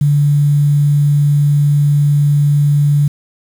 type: tone with quantisation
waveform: sine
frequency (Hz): 145.2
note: D3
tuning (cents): -19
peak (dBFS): -8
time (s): 0.01-3.08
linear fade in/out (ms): 5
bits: 6
effects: none